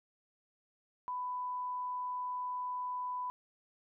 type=tone; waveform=sine; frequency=996 Hz; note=B5; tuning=14 cents sharp; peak=-35 dBFS; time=1.08-3.3 s; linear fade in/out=0 ms; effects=none